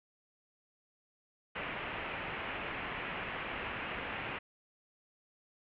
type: low-pass noise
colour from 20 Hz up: white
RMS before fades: -40 dBFS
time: 1.55-4.39 s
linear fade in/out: 10 ms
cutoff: 2800 Hz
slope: 48 dB/octave
effects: none